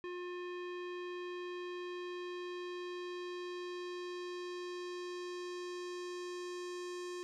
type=tone with low-pass filter sweep; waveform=square; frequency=356.6 Hz; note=F4; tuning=36 cents sharp; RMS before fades=-43 dBFS; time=0.04-7.23 s; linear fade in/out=0 ms; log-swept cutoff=2600 to 7000 Hz; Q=1.4; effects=none